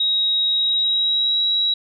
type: tone with pitch glide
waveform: sine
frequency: 3801 to 3872 Hz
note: A#7 to B7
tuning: +33 to -35 cents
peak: -16 dBFS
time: 0-1.74 s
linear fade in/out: 5 ms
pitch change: +32 cents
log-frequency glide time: 0.48-1.43 s
effects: none